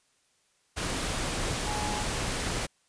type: tone in noise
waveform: sine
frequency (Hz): 840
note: G#5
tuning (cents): +19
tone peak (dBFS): -34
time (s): 1.66-2.04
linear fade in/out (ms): 20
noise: pink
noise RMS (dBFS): -31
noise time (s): 0.76-2.67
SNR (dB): -6
effects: white hiss -69 dBFS RMS until 2.88 s + resampled to 22050 Hz